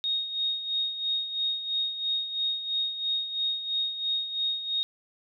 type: tone with tremolo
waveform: sine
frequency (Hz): 3729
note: A#7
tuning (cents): 0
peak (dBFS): -24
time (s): 0.04-4.83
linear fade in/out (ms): 0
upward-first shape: sine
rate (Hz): 3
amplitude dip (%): 65
effects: none